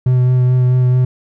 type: tone with vibrato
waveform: triangle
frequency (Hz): 126.2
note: B2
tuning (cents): +38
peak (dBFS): -7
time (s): 0.06-1.05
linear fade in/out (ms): 5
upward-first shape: sine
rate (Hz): 4.6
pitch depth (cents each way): 14
effects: none